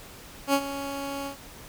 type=tone with ADSR envelope; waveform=15% pulse; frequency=278.1 Hz; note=C#4; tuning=6 cents sharp; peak=-12 dBFS; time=0.47-1.37 s; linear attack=67 ms; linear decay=64 ms; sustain=-13 dB; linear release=110 ms; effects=pink hiss -46 dBFS RMS until 1.68 s